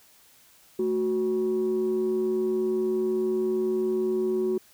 sine tone pair together, 220 / 370 Hz, A3 / F#4, 0 / 0 cents, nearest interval major sixth, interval 900 cents, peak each -29 / -22 dBFS, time 0.79-4.58 s, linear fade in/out 5 ms, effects tanh soft clip ceiling -19 dBFS + white hiss -57 dBFS RMS until 4.73 s

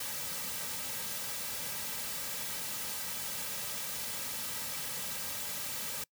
white noise with comb filter, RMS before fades -38 dBFS, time 0-6.04 s, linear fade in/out 5 ms, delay 2.8 ms, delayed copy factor -0.65, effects noise-tail reverb RT60 0.1 s tail -25 dB re dry

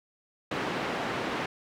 pink band-pass noise, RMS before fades -32 dBFS, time 0.51-1.46 s, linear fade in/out 5 ms, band 220 to 2500 Hz, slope 12 dB/octave, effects none

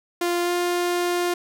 sawtooth tone with pitch glide, 348.5 to 352.1 Hz, F4 to F4, -4 to +14 cents, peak -17 dBFS, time 0.21-1.34 s, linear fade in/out 5 ms, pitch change +18 cents, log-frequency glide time 0.43-0.51 s, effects none

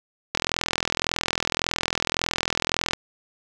click train, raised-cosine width 0.2 ms, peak -4 dBFS, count 109, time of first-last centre 0.35-2.934 s, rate 41.8 Hz, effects none

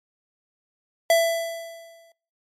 square tone with exponential decay, 666 Hz, E5, 18 cents sharp, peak -14 dBFS, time 1.1-2.12 s, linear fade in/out 2 ms, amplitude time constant 220 ms, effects noise-tail reverb RT60 0.5 s tail -25 dB re dry + MP3 64 kbps

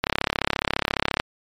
click train, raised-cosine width 0.3 ms, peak -3 dBFS, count 41, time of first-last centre 0.04-1.199 s, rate 34.5 Hz, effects MP3 96 kbps

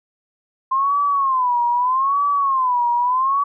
sine tone with vibrato, 1046.5 Hz, C6, in tune, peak -15 dBFS, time 0.71-3.44 s, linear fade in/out 10 ms, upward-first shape sine, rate 0.8 Hz, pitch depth 160 cents each way, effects none

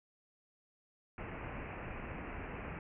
pink low-pass noise, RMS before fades -44 dBFS, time 1.18-2.79 s, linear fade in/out 2 ms, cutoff 2700 Hz, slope 96 dB/octave, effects none

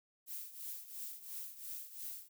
violet noise with tremolo, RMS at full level -43 dBFS, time 0.26-2.29 s, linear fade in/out 50 ms, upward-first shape triangle, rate 2.9 Hz, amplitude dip 80%, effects none

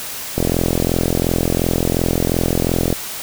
click train, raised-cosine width 2 ms, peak -3 dBFS, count 110, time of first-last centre 0.38-2.927 s, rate 42.8 Hz, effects white hiss -28 dBFS RMS until 3.22 s

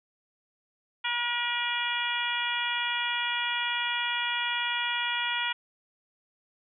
harmonic tone, 478.9 Hz, A#4, 47 cents sharp, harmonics 2 / 3 / 4 / 5 / 6 / 7, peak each -34 / -34 / -34 / -34 / -34 / -34 dBFS, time 1.04-5.53 s, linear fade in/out 10 ms, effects none

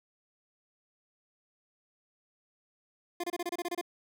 25% pulse tone bursts, 349.2 Hz, F4, in tune, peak -28 dBFS, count 10, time 3.2-3.813 s, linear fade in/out 5 ms, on 37 ms, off 27 ms, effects none

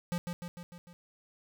square tone with echo, 174.61 Hz, F3, in tune, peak -31 dBFS, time 0.12-0.18 s, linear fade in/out 0 ms, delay 150 ms, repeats 5, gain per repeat -4 dB, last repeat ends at 0.93 s, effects none

